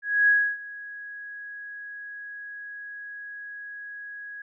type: tone with ADSR envelope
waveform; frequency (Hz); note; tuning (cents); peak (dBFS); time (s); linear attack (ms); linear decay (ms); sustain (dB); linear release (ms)
sine; 1661.2; G#6; 0; -15; 0.02-4.42; 260; 290; -21; 4
effects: none